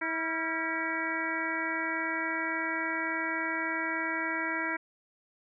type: harmonic tone with a mistuned harmonic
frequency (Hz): 323.5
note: E4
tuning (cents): -32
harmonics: 1 / 2 / 3 / 4 / 5 / 6 / 7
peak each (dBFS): -37 / -41 / -38 / -38 / -36 / -35 / -37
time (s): 0.01-4.77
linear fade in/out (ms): 10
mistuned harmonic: 4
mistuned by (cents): +100
effects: none